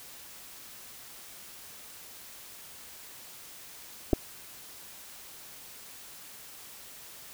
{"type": "clicks", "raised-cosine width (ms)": 2, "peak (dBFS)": -10, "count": 2, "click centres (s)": [4.131, 4.134], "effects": ["white hiss -48 dBFS RMS until 7.33 s"]}